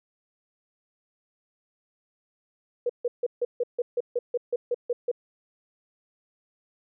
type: tone bursts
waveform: sine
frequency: 484 Hz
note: B4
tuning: 35 cents flat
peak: -22 dBFS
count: 13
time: 2.86-5.115 s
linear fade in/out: 5 ms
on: 35 ms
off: 150 ms
effects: none